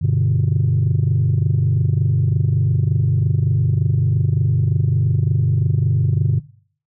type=chord; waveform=sine; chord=G major; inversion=none; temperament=equal; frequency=98 / 123.47 / 146.83 Hz; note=G2 / B2 / D3; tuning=0 / 0 / 0 cents; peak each=-17 dBFS; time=0.01-6.4 s; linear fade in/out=20 ms; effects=noise-tail reverb RT60 0.5 s tail -19 dB re dry + tanh soft clip ceiling -9 dBFS